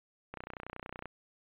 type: click train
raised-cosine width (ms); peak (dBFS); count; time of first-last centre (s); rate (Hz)
0.5; -26; 23; 0.34-1.057; 30.7
effects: resampled to 8000 Hz